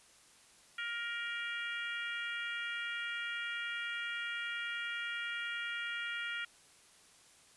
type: harmonic tone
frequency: 470 Hz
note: A#4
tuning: 14 cents sharp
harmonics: 3 / 4 / 5 / 6 / 7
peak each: -40 / -42 / -44 / -46 / -47 dBFS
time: 0.78-6.45 s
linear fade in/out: 5 ms
effects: white hiss -62 dBFS RMS until 7.56 s + resampled to 24000 Hz